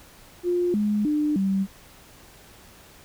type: tone with pitch steps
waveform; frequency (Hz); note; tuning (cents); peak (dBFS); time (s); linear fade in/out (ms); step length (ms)
sine; 353.4 / 209 / 299.3 / 193.8; F4 / G#3 / D4 / G3; +21 / +11 / +33 / -20; -20; 0.43-1.67; 50; 310
effects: pink hiss -50 dBFS RMS until 3.04 s